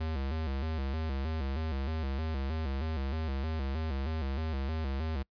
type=tone with vibrato; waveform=square; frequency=73.42 Hz; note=D2; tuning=in tune; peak=-32 dBFS; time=0-5.23 s; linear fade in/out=10 ms; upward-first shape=square; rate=3.2 Hz; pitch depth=140 cents each way; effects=noise-tail reverb RT60 0.1 s tail -26 dB re dry + resampled to 11025 Hz